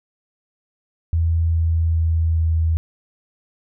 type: tone with pitch steps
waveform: sine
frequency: 82.6 / 82.12 / 81.65 / 81.18 Hz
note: E2 / E2 / E2 / E2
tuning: +4 / -6 / -16 / -26 cents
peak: -15 dBFS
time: 1.13-2.77 s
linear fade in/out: 0 ms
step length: 410 ms
effects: none